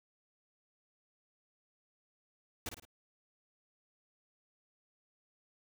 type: noise with echo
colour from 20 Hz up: pink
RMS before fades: -39 dBFS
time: 2.66-2.69 s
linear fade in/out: 2 ms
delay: 54 ms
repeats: 3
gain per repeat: -7 dB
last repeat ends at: 2.852 s
effects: none